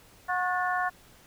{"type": "harmonic tone with a mistuned harmonic", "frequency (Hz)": 363.6, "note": "F#4", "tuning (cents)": -30, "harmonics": [2, 3, 4, 5], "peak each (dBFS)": [-29, -31, -32, -33], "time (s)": [0.28, 0.9], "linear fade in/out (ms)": 20, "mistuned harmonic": 5, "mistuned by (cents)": -55, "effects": ["pink hiss -56 dBFS RMS until 1.26 s"]}